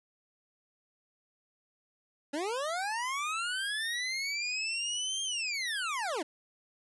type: linear two-way sweep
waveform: 25% pulse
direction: up then down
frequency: 272.4 to 3211 to 272.4 Hz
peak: -28 dBFS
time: 2.33-6.23 s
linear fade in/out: 10 ms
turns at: 5.23 s
effects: resampled to 24000 Hz